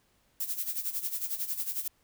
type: noise with tremolo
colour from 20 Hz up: violet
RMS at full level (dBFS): -31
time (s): 0.4-1.88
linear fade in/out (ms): 5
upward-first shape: sine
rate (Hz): 11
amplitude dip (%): 75
effects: pink hiss -69 dBFS RMS until 2.03 s